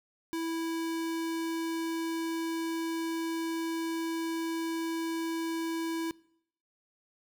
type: tone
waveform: square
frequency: 328.8 Hz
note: E4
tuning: 4 cents flat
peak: -32 dBFS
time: 0.33-6.11 s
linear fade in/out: 0 ms
effects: noise-tail reverb RT60 0.7 s tail -23 dB re dry